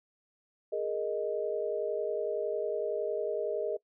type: chord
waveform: sine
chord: Ab suspended second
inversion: none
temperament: equal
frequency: 415.3 / 466.2 / 622.3 Hz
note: Ab4 / Bb4 / Eb5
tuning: 0 / 0 / 0 cents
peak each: -34 dBFS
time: 0.72-3.77 s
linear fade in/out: 10 ms
effects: noise-tail reverb RT60 0.1 s tail -22 dB re dry